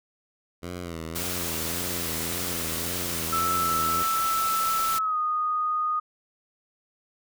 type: tone with vibrato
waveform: 10% pulse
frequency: 85 Hz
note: F2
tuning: 46 cents flat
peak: -25 dBFS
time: 0.62-4.04 s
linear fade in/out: 20 ms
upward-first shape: sine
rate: 1.8 Hz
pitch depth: 91 cents each way
type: noise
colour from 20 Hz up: white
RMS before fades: -31 dBFS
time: 1.15-4.99 s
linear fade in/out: 10 ms
type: tone with pitch glide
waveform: sine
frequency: 1318.5 to 1237.3 Hz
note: E6 to D#6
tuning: 0 to -10 cents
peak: -23 dBFS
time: 3.32-6 s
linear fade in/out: 10 ms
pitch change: -110 cents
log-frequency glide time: 4.94-5.17 s
effects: none